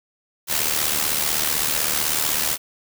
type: noise with amplitude modulation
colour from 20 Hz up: white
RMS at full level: -19 dBFS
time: 0.47-2.58 s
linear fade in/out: 50 ms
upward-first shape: sine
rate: 75.9 Hz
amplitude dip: 65%
effects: none